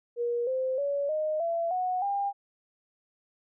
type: tone with pitch steps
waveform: sine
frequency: 476.3 / 519.4 / 566.4 / 617.7 / 673.6 / 734.6 / 801 Hz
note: A#4 / C5 / C#5 / D#5 / E5 / F#5 / G5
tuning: +37 / -13 / +37 / -13 / +37 / -13 / +37 cents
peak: -26 dBFS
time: 0.16-2.33 s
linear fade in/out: 50 ms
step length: 310 ms
effects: none